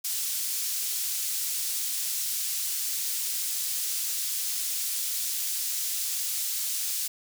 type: high-pass noise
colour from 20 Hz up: pink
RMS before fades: -30 dBFS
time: 0.04-7.08 s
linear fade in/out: 10 ms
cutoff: 5700 Hz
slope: 12 dB/octave
effects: none